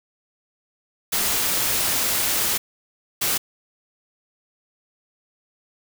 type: noise bursts at uneven times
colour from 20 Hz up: white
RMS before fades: -22 dBFS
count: 2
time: 1.12-2.58 / 3.21-3.38 s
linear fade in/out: 10 ms
effects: none

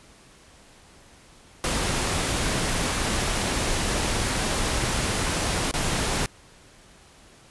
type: noise with dropouts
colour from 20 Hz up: pink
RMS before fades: -25 dBFS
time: 1.64-6.26 s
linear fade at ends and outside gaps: 0 ms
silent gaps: 5.712-5.739 s
effects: pink hiss -52 dBFS RMS until 7.5 s + resampled to 24000 Hz

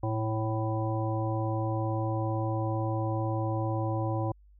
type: harmonic tone with a mistuned harmonic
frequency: 110 Hz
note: A2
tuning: in tune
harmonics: 1 / 3 / 5 / 7 / 9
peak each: -29 / -34 / -36 / -37 / -39 dBFS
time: 0.03-4.32 s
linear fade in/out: 5 ms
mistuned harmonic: 1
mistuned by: +34 cents
effects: added 50 Hz sine -54 dBFS peak until 4.59 s

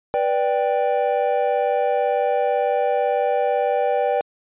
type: chord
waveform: triangle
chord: G major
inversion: first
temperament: just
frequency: 490 / 588 / 784 Hz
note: B4 / D5 / G5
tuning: -14 / +2 / 0 cents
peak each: -20 dBFS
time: 0.14-4.21 s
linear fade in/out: 0 ms
effects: resampled to 8000 Hz

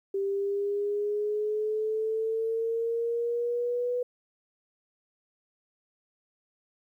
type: exponential sweep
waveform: sine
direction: up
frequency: 392 to 493.9 Hz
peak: -26 dBFS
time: 0.14-4.03 s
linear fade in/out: 5 ms
effects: 11-bit

